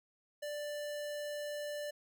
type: tone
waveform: square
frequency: 589 Hz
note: D5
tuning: 5 cents sharp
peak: -39 dBFS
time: 0.42-1.91 s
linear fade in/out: 10 ms
effects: none